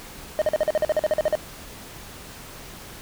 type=tone bursts; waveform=triangle; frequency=616 Hz; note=D#5; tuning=17 cents flat; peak=-15 dBFS; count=14; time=0.39-1.353 s; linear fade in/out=0 ms; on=27 ms; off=45 ms; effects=pink hiss -41 dBFS RMS until 3.01 s